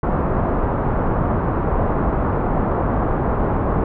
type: low-pass noise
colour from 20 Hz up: pink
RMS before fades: -19 dBFS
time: 0.03-3.84 s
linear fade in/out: 2 ms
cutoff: 1200 Hz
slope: 24 dB/octave
effects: none